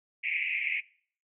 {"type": "band-pass noise", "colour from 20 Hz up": "pink", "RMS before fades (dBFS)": -31, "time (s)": [0.23, 0.81], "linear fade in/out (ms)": 20, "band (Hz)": [2100, 2600], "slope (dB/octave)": 96, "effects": ["noise-tail reverb RT60 0.5 s tail -21 dB re dry"]}